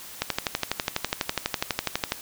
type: click train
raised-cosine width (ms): 0.2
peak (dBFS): -6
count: 24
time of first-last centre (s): 0.22-2.121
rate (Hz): 12.1
effects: white hiss -42 dBFS RMS until 2.21 s